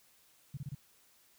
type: tone bursts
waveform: sine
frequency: 138.59 Hz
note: C#3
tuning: in tune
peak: -37 dBFS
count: 4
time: 0.54-0.749 s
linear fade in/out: 5 ms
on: 32 ms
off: 27 ms
effects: white hiss -66 dBFS RMS until 1.38 s